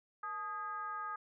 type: tone with frequency modulation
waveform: sine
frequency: 1244.5 Hz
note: D#6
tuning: in tune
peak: -38 dBFS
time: 0.23-1.16 s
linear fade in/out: 5 ms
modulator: 384 Hz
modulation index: 0.74
effects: none